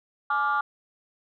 sine chord, D diminished, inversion second, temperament just, 845.8 / 1174.7 / 1409.6 Hz, Ab5 / D6 / F6, +31 / 0 / +16 cents, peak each -27 / -24 / -26 dBFS, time 0.3-0.61 s, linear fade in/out 5 ms, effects tanh soft clip ceiling -16 dBFS

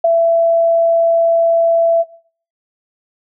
sine tone with ADSR envelope, 668 Hz, E5, 23 cents sharp, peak -6 dBFS, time 0.04-2.04 s, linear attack 7 ms, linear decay 12 ms, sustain -3 dB, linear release 32 ms, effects noise-tail reverb RT60 0.5 s tail -19 dB re dry

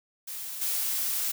blue noise with level steps, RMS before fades -37 / -29 dBFS, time 0.27-1.32 s, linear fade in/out 10 ms, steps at 0.61 s, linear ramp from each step 5 ms, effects none

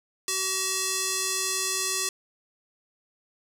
square tone with band-pass filter, 379.1 Hz, F#4, 42 cents sharp, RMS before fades -28 dBFS, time 0.28-2.09 s, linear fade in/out 2 ms, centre 7200 Hz, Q 1.3, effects none

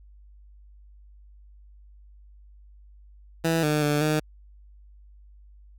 15% pulse tone with pitch steps, 164.2 / 150.9 / 147.6 / 153.4 Hz, E3 / D3 / D3 / D#3, -6 / +47 / +9 / -24 cents, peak -15 dBFS, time 3.44-4.2 s, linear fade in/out 10 ms, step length 190 ms, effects added 50 Hz sine -48 dBFS peak until 5.78 s

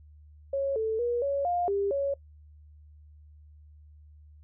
sine tone with pitch steps, 550 / 441.4 / 479.6 / 559 / 705 / 399.5 / 557 Hz, C#5 / A4 / A#4 / C#5 / F5 / G4 / C#5, -14 / +5 / +49 / +14 / +16 / +33 / +8 cents, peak -25 dBFS, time 0.53-2.14 s, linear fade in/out 5 ms, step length 230 ms, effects noise-tail reverb RT60 0.1 s tail -21 dB re dry + added 75 Hz sine -50 dBFS peak until 4.43 s

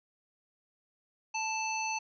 harmonic tone with a mistuned harmonic, 880 Hz, A5, in tune, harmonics 1 / 3 / 5 / 7, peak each -34 / -35 / -44 / -40 dBFS, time 1.34-1.99 s, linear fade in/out 10 ms, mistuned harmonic 7, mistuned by -17 cents, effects none

